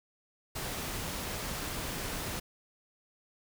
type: noise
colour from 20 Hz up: pink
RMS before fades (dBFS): -37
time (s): 0.55-2.4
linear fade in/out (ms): 10
effects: none